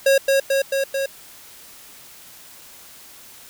square tone with echo, 545 Hz, C#5, 29 cents flat, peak -13 dBFS, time 0.06-0.18 s, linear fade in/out 5 ms, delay 220 ms, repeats 4, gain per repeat -2 dB, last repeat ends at 1.06 s, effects white hiss -44 dBFS RMS until 3.49 s

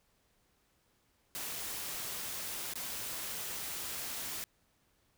white noise with dropouts, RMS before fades -40 dBFS, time 1.35-4.44 s, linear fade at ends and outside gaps 0 ms, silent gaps 1.556-1.559 / 2.736-2.756 s, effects pink hiss -73 dBFS RMS until 5.17 s

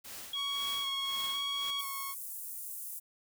white noise with tremolo, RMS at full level -44 dBFS, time 0.04-1.71 s, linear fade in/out 10 ms, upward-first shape sine, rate 1.9 Hz, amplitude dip 90%
sine tone, 3307 Hz, G#7, 8 cents flat, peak -33 dBFS, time 0.33-1.81 s, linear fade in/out 5 ms
sawtooth tone with vibrato, 1108.7 Hz, C#6, in tune, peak -35 dBFS, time 0.34-2.15 s, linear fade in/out 50 ms, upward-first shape square, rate 1 Hz, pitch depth 20 cents each way
pink high-pass noise, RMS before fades -42 dBFS, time 1.78-3 s, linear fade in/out 20 ms, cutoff 9500 Hz, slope 24 dB/octave
effects none

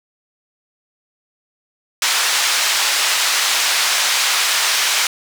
white band-pass noise, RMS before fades -17 dBFS, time 2.02-5.07 s, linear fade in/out 2 ms, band 950 to 5800 Hz, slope 12 dB/octave, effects none

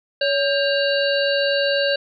harmonic tone with a mistuned harmonic, 562 Hz, C#5, 24 cents sharp, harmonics 1 / 3 / 5 / 7 / 8, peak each -19 / -24 / -26 / -27 / -28 dBFS, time 0.21-1.96 s, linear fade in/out 5 ms, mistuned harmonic 3, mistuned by -94 cents, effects none

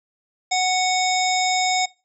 harmonic tone with a mistuned harmonic, 740 Hz, F#5, in tune, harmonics 1 / 3 / 5 / 7 / 9 / 10, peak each -20 / -25 / -27 / -28 / -30 / -30 dBFS, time 0.51-1.86 s, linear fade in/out 10 ms, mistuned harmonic 9, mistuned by +37 cents, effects noise-tail reverb RT60 0.3 s tail -23 dB re dry

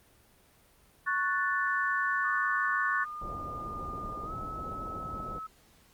sine chord, F# minor, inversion second, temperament equal, 1108.7 / 1480 / 1760 Hz, C#6 / F#6 / A6, 0 / 0 / 0 cents, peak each -31 dBFS, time 1.06-3.05 s, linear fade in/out 20 ms
sine tone with pitch glide, 1215 to 1294.7 Hz, D#6 to E6, -42 to -32 cents, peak -37 dBFS, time 2.24-5.47 s, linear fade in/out 10 ms, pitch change +110 cents, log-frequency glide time 4.24-4.32 s
pink low-pass noise, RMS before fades -42 dBFS, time 3.21-5.39 s, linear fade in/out 5 ms, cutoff 770 Hz, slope 24 dB/octave
effects pink hiss -62 dBFS RMS until 5.93 s + Opus 32 kbps

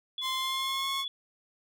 sine tone, 3421 Hz, A7, 49 cents flat, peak -32 dBFS, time 0.18-1.08 s, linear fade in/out 2 ms
sawtooth tone with pitch glide, 1046.5 to 1088.4 Hz, C6 to C#6, 0 to -32 cents, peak -28 dBFS, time 0.21-1.05 s, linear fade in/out 50 ms, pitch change +68 cents, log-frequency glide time 0.36-0.9 s
effects none

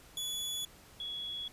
sawtooth / sine tone pair in turn, 3416 / 3363 Hz, G#7 / G#7, +48 / +21 cents, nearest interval unison, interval 27 cents, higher first, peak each -32 / -37 dBFS, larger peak first, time 0.17-0.65 / 1-1.48 s, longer neither, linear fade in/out 2 ms, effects pink hiss -57 dBFS RMS until 1.52 s + resampled to 32000 Hz

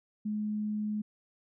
sine tone, 211.5 Hz, G#3, 32 cents sharp, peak -30 dBFS, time 0.25-1.02 s, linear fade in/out 10 ms, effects none

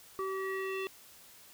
square tone with low-pass filter sweep, 383.4 Hz, G4, 38 cents flat, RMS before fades -36 dBFS, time 0.19-0.87 s, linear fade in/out 0 ms, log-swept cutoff 1300 to 3000 Hz, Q 3.5, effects white hiss -56 dBFS RMS until 1.53 s

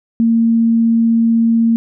sine tone, 229 Hz, A#3, 31 cents flat, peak -9 dBFS, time 0.2-1.76 s, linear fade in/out 0 ms, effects none

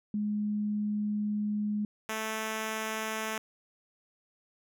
sine / 5% pulse tone pair in turn, 209.1 / 219.2 Hz, G#3 / A3, +12 / -6 cents, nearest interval minor second, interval 82 cents, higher second, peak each -28 / -21 dBFS, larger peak second, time 0.14-1.85 / 2.09-3.38 s, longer first, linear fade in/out 2 ms, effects none

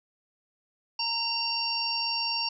harmonic tone, 922 Hz, A#5, 19 cents flat, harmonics 1 / 3 / 5 / 6, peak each -34 / -34 / -31 / -31 dBFS, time 0.99-2.49 s, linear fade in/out 5 ms, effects none

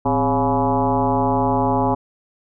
sine tone with frequency modulation, 552 Hz, C#5, 7 cents flat, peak -15 dBFS, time 0.05-1.95 s, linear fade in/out 10 ms, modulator 146 Hz, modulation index 3.1, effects none

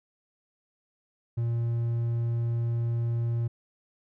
triangle tone, 117.1 Hz, A#2, 8 cents sharp, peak -23 dBFS, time 1.37-3.48 s, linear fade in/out 10 ms, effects none

